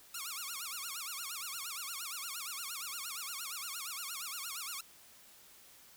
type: tone with vibrato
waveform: 5% pulse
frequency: 1244.5 Hz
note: D#6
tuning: in tune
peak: -28 dBFS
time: 0.14-4.81 s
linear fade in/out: 5 ms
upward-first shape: sine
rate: 8.6 Hz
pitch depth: 250 cents each way
effects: white hiss -59 dBFS RMS until 5.96 s